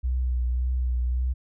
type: tone with vibrato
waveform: sine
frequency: 62.1 Hz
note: B1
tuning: 10 cents sharp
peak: -22 dBFS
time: 0.03-1.34 s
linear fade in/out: 20 ms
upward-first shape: triangle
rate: 1.8 Hz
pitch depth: 37 cents each way
effects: none